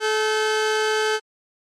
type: tone pair together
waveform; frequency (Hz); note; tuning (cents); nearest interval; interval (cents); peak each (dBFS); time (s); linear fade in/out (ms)
sawtooth; 432.4 / 1540.9; A4 / G6; -30 / -30; octave + minor seventh; 2200; -16 / -21; 0-1.2; 50
effects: low-pass 7000 Hz 12 dB/octave + MP3 64 kbps